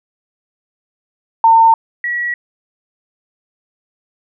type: tone pair in turn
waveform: sine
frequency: 906 / 1926.4 Hz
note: A#5 / B6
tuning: -50 / -44 cents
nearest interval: octave + minor second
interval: 1306 cents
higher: second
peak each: -5 / -16 dBFS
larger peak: first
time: 1.44-1.74 / 2.04-2.34 s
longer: neither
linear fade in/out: 2 ms
effects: none